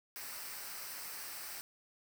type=noise with comb filter; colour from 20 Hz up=white; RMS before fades=-45 dBFS; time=0.16-1.61 s; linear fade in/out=0 ms; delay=0.29 ms; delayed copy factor=-0.55; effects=none